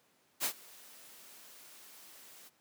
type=noise with ADSR envelope; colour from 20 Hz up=white; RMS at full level=-31 dBFS; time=0.4-2.5 s; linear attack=44 ms; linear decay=83 ms; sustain=-24 dB; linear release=27 ms; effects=pink hiss -70 dBFS RMS until 2.6 s + high-pass 200 Hz 12 dB/octave